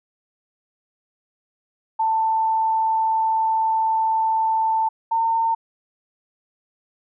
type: tone pair in turn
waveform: sine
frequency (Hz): 888 / 907.2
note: A5 / A#5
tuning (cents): +16 / -47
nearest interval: unison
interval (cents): 37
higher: second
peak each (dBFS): -17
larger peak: neither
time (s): 1.99-4.89 / 5.11-5.55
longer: first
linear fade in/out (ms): 10
effects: none